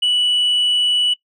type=tone; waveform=sine; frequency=2954 Hz; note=F#7; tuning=3 cents flat; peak=-11 dBFS; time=0.02-1.14 s; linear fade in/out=10 ms; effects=noise-tail reverb RT60 0.1 s tail -21 dB re dry + tanh soft clip ceiling -12 dBFS